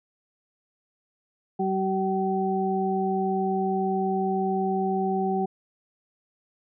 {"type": "harmonic tone", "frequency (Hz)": 190.9, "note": "G3", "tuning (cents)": -46, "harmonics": [1, 2, 4], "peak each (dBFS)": [-27, -27, -27], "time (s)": [1.59, 5.46], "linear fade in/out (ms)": 10, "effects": []}